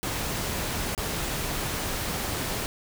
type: noise with dropouts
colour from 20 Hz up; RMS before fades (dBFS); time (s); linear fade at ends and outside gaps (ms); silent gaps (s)
pink; -30; 0.03-2.66; 0; 0.949-0.978
effects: none